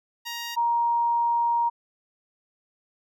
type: tone pair in turn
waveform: 10% pulse / sine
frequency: 940 / 940 Hz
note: A#5 / A#5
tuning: +14 / +14 cents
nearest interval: unison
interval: 0 cents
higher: neither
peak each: -23 / -20 dBFS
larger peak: second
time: 0.25-0.56 / 0.56-1.7 s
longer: second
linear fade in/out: 20 ms
effects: none